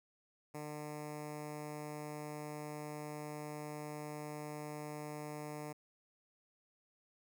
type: tone with notch filter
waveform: 10% pulse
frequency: 150 Hz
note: D3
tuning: 37 cents sharp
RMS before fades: -45 dBFS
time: 0.54-5.73 s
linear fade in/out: 10 ms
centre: 3500 Hz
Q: 1.2
effects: none